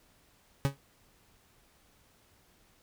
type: tone with exponential decay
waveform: 40% pulse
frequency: 138.59 Hz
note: C#3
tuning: in tune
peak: -20 dBFS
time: 0.65-0.77 s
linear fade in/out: 0 ms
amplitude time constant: 24 ms
effects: pink hiss -65 dBFS RMS until 2.82 s